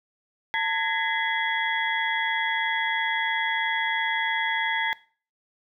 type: tone cluster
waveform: sine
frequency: 895 / 1667 / 1861 / 2024 / 3334 Hz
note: A5 / G#6 / A#6 / B6 / G#7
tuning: +29 / +6 / -3 / +42 / +6 cents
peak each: -28 / -29 / -35 / -27 / -33 dBFS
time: 0.54-4.93 s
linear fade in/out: 0 ms
effects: noise-tail reverb RT60 0.4 s tail -19 dB re dry